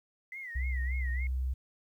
sine tone with vibrato, 2000 Hz, B6, 21 cents sharp, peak -39 dBFS, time 0.32-1.27 s, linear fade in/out 2 ms, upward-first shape sine, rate 3.5 Hz, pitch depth 140 cents each way
sine tone, 64.4 Hz, C2, 27 cents flat, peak -29 dBFS, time 0.55-1.54 s, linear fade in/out 10 ms
effects 11-bit

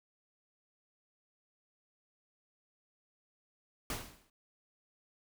pink noise with exponential decay, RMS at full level -35 dBFS, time 3.9-4.3 s, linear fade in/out 2 ms, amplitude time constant 86 ms, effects none

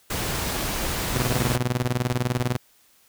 pink noise, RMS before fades -27 dBFS, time 0.1-1.56 s, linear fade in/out 5 ms
sawtooth tone with tremolo, 123.6 Hz, B2, 2 cents sharp, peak -16 dBFS, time 1.15-2.57 s, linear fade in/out 10 ms, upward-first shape square, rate 20 Hz, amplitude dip 80%
effects white hiss -59 dBFS RMS until 3.08 s

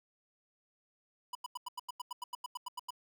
square tone bursts, 988 Hz, B5, in tune, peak -38 dBFS, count 15, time 1.33-2.906 s, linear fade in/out 5 ms, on 22 ms, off 89 ms, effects none

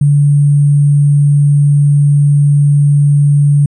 sine tone with sample-and-hold, 144.4 Hz, D3, 29 cents flat, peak -5 dBFS, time 0.01-3.66 s, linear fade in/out 5 ms, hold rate 8820 Hz, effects resampled to 24000 Hz

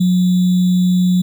sine tone with sample-and-hold, 181.3 Hz, F#3, 35 cents flat, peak -10 dBFS, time 0-1.22 s, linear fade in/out 10 ms, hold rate 3675 Hz, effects none

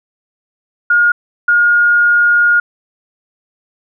sine tone bursts at uneven times, 1427 Hz, F6, 37 cents sharp, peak -7 dBFS, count 2, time 0.9-1.12 / 1.48-2.6 s, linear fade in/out 5 ms, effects none

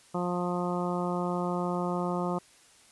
harmonic tone, 177.3 Hz, F3, 26 cents sharp, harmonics 1 / 2 / 3 / 4 / 5 / 6 / 7, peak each -31 / -34 / -36 / -37 / -38 / -39 / -39 dBFS, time 0.14-2.39 s, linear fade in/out 10 ms, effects white hiss -58 dBFS RMS until 2.91 s + resampled to 24000 Hz

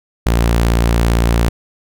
sawtooth tone, 57.7 Hz, A#1, 17 cents flat, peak -7 dBFS, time 0.26-1.49 s, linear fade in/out 5 ms, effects none

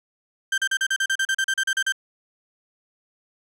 35% pulse tone bursts, 1568 Hz, G6, in tune, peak -18 dBFS, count 15, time 0.52-1.923 s, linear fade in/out 5 ms, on 59 ms, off 37 ms, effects low-pass 10000 Hz 12 dB/octave

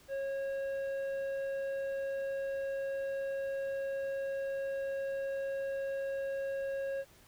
triangle tone with tanh clipping, 546 Hz, C#5, 26 cents flat, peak -35 dBFS, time 0.08-7.05 s, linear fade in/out 50 ms, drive 12 dB, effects pink hiss -61 dBFS RMS until 7.27 s

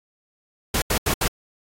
pink noise bursts at uneven times, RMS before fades -21 dBFS, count 4, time 0.74-0.82 / 0.9-0.98 / 1.06-1.14 / 1.21-1.28 s, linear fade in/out 5 ms, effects AAC 48 kbps

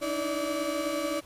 35% pulse tone cluster, 293.3 / 304.9 / 321.2 / 576 Hz, D4 / D#4 / E4 / D5, -2 / -35 / -45 / -34 cents, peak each -36 / -37 / -32 / -29 dBFS, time 0.01-1.21 s, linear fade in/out 20 ms, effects pink hiss -54 dBFS RMS until 1.25 s + resampled to 32000 Hz

